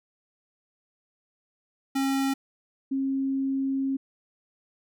square / sine tone pair in turn, 271.1 / 270 Hz, C#4 / C#4, -38 / -45 cents, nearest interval unison, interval 7 cents, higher first, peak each -24 dBFS, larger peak neither, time 1.95-2.34 / 2.91-3.97 s, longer second, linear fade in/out 10 ms, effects none

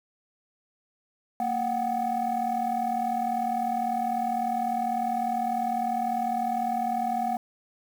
sine tone cluster, 230.9 / 727 / 767 Hz, A#3 / F#5 / G5, -16 / -31 / -38 cents, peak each -31 / -26 / -28 dBFS, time 1.4-7.37 s, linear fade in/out 2 ms, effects tanh soft clip ceiling -20 dBFS + 8-bit

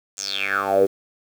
10% pulse tone with band-pass filter sweep, 98.3 Hz, G2, 5 cents sharp, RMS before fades -21 dBFS, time 0.17-0.87 s, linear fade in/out 20 ms, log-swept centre 7300 to 390 Hz, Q 7.9, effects 7-bit

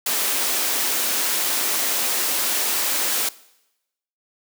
white high-pass noise, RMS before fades -22 dBFS, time 0.06-3.29 s, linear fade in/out 5 ms, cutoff 240 Hz, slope 24 dB/octave, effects noise-tail reverb RT60 0.9 s tail -20 dB re dry

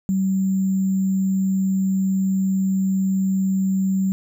sine tone with sample-and-hold, 191.1 Hz, G3, 44 cents flat, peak -17 dBFS, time 0.09-4.12 s, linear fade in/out 0 ms, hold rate 7350 Hz, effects none

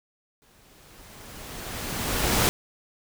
pink noise with exponential growth, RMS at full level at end -20 dBFS, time 0.42-2.49 s, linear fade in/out 0 ms, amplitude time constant 450 ms, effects none

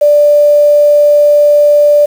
sine tone with quantisation, 587.3 Hz, D5, in tune, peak -3 dBFS, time 0.01-2.06 s, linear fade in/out 10 ms, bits 5, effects none

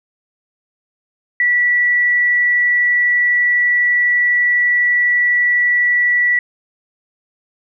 sine tone, 1952 Hz, B6, 21 cents flat, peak -11 dBFS, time 1.4-6.39 s, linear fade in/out 2 ms, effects none

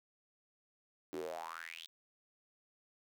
square tone with high-pass filter sweep, 41.2 Hz, E1, in tune, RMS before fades -45 dBFS, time 1.13-1.87 s, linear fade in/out 0 ms, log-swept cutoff 310 to 3800 Hz, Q 7.2, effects none

